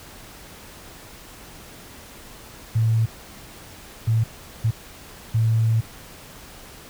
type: tone bursts at uneven times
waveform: sine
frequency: 112.6 Hz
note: A2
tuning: 40 cents sharp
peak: -16 dBFS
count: 4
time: 2.75-3.06 / 4.07-4.24 / 4.64-4.71 / 5.34-5.81 s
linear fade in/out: 10 ms
effects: pink hiss -43 dBFS RMS until 6.89 s